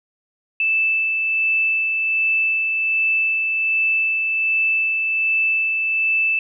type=tone with tremolo; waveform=sine; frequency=2637 Hz; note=E7; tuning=in tune; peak=-15 dBFS; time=0.6-6.39 s; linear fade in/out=2 ms; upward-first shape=sine; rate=1.3 Hz; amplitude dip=30%; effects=none